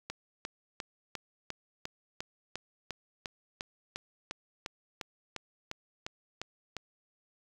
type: click train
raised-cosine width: 0.2 ms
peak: -20 dBFS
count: 20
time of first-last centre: 0.1-6.767 s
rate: 2.85 Hz
effects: 8-bit